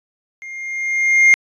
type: tone with level ramp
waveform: triangle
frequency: 2120 Hz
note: C7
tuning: 22 cents sharp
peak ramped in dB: -29 to -4 dBFS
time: 0.42-1.34 s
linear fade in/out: 0 ms
effects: resampled to 22050 Hz